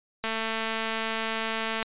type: click train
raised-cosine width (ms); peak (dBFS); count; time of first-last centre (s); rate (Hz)
0.3; -14; 355; 0.24-1.827; 223
effects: resampled to 8000 Hz